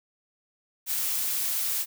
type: noise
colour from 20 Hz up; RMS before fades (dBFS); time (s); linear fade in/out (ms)
blue; -28; 0.86-1.86; 50
effects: none